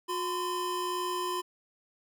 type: tone pair together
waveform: square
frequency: 360.7 / 1020.2 Hz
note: F#4 / C6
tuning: -44 / -44 cents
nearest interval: octave + tritone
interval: 1800 cents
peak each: -35 / -33 dBFS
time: 0.08-1.42 s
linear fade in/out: 20 ms
effects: none